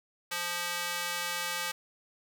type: tone with high-pass filter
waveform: square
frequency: 174.61 Hz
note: F3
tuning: in tune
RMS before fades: -34 dBFS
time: 0.31-1.72 s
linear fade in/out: 10 ms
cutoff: 1400 Hz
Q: 0.72
effects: none